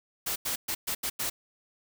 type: noise bursts at uneven times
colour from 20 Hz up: white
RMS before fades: -31 dBFS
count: 6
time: 0.26-0.36 / 0.45-0.56 / 0.68-0.75 / 0.87-0.95 / 1.03-1.1 / 1.19-1.3 s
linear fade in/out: 10 ms
effects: none